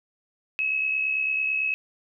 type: tone pair together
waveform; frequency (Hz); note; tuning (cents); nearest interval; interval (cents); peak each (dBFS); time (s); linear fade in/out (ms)
sine; 2568 / 2637; E7 / E7; -46 / 0; unison; 46; -23 / -32; 0.59-1.74; 0
effects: none